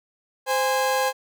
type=tone pair together; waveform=30% pulse; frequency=520 / 820.1 Hz; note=C5 / G#5; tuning=-11 / -22 cents; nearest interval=minor sixth; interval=789 cents; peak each=-20 / -21 dBFS; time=0.46-1.13 s; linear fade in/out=50 ms; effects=none